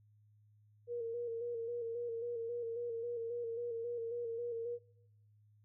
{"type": "tone with vibrato", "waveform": "sine", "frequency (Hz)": 468.4, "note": "A#4", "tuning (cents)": 8, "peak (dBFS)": -37, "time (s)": [0.87, 4.79], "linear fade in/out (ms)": 50, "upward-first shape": "square", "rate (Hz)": 3.7, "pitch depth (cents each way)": 36, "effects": ["noise-tail reverb RT60 0.8 s tail -23 dB re dry", "added 105 Hz sine -64 dBFS peak until 5.64 s"]}